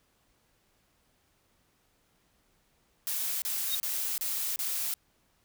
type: noise bursts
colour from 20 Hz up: blue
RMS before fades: -32 dBFS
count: 5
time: 3.07-4.94 s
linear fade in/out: 0 ms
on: 350 ms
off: 30 ms
type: tone with exponential growth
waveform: sine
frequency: 3729 Hz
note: A#7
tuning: in tune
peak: -25 dBFS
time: 3.66-3.75 s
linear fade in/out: 5 ms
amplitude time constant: 19 ms
effects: pink hiss -70 dBFS RMS until 5.44 s